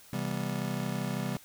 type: chord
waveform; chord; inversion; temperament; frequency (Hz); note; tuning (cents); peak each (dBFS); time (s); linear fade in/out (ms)
square; C major seventh; none; just; 130.81 / 163.52 / 196.22 / 245.3; C3 / E3 / G3 / B3; 0 / -14 / +2 / -12; -37 / -38 / -36 / -39; 0.13-1.37; 2
effects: white hiss -55 dBFS RMS until 1.44 s